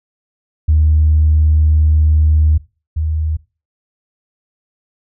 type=tone pair in turn; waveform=sine; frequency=77.1 / 78.22 Hz; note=D#2 / D#2; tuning=-15 / +10 cents; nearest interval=unison; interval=25 cents; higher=second; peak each=-7 / -14 dBFS; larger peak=first; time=0.68-2.58 / 2.96-3.37 s; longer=first; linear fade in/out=10 ms; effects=noise-tail reverb RT60 0.3 s tail -20 dB re dry + tanh soft clip ceiling -3 dBFS